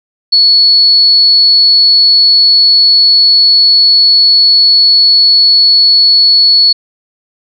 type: tone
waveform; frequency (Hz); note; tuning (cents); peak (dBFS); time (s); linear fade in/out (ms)
sine; 4400; C#8; -14; -3; 0.32-6.73; 10
effects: none